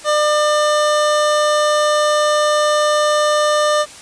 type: tone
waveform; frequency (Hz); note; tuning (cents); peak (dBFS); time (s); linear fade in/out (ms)
25% pulse; 600; D5; +37; -9; 0.04-3.86; 50
effects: white hiss -37 dBFS RMS until 4.01 s + resampled to 22050 Hz